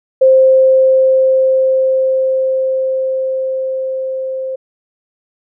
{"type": "tone with level ramp", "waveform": "sine", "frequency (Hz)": 525, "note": "C5", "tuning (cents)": 6, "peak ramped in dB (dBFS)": [-4, -18], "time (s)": [0.21, 4.56], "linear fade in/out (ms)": 10, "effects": []}